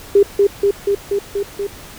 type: tone with echo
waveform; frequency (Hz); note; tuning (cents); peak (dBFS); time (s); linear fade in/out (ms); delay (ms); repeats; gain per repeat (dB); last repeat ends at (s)
sine; 401.5; G4; +41; -6; 0.15-0.23; 5; 240; 6; -2; 1.67
effects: pink hiss -37 dBFS RMS until 1.98 s